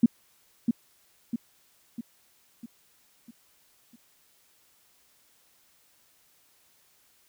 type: tone with echo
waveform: sine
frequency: 233.1 Hz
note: A#3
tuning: in tune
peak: -13 dBFS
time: 0.03-0.06 s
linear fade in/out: 5 ms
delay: 650 ms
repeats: 6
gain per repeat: -6 dB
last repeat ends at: 3.96 s
effects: white hiss -64 dBFS RMS until 7.28 s